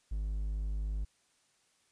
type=tone; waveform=triangle; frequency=51.6 Hz; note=G#1; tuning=10 cents flat; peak=-30 dBFS; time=0.11-1.05 s; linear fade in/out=10 ms; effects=white hiss -71 dBFS RMS until 1.91 s + resampled to 22050 Hz